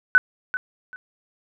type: tone with echo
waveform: sine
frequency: 1500 Hz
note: F#6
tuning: 23 cents sharp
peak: -9 dBFS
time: 0.15-0.18 s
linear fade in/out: 0 ms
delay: 390 ms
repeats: 2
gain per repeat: -13 dB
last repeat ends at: 0.96 s
effects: none